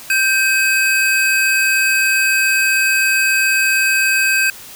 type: tone pair together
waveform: square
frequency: 1568 / 2545 Hz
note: G6 / D#7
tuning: 0 / +39 cents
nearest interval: minor sixth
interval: 839 cents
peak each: -16 dBFS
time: 0.1-4.5 s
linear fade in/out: 2 ms
effects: white hiss -36 dBFS RMS until 4.75 s